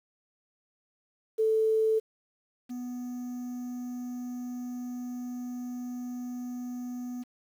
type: tone pair in turn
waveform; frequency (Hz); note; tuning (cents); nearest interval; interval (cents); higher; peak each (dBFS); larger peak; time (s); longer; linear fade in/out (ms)
sine / triangle; 440 / 246.9; A4 / B3; 0 / 0; minor seventh; 1000; first; -22 / -32; first; 1.38-2 / 2.69-7.24; second; 20
effects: 9-bit